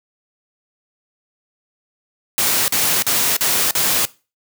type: noise bursts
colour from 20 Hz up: white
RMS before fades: -17 dBFS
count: 5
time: 2.38-4.052 s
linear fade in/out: 0 ms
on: 300 ms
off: 43 ms
effects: noise-tail reverb RT60 0.3 s tail -20 dB re dry + high-pass 100 Hz 12 dB/octave